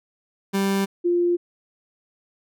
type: tone pair in turn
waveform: 30% pulse / sine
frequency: 196 / 349.2 Hz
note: G3 / F4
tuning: 0 / 0 cents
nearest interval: minor seventh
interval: 1000 cents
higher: second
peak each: -17 dBFS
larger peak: neither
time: 0.53-0.86 / 1.04-1.37 s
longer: neither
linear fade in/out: 20 ms
effects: none